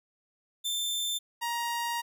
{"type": "tone pair in turn", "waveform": "sawtooth", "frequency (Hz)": [3557, 942.1], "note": ["A7", "A#5"], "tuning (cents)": [18, 18], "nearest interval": "octave + major seventh", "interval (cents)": 2300, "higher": "first", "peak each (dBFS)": -26, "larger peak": "neither", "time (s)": [[0.64, 1.19], [1.41, 2.02]], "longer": "second", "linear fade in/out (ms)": 20, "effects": []}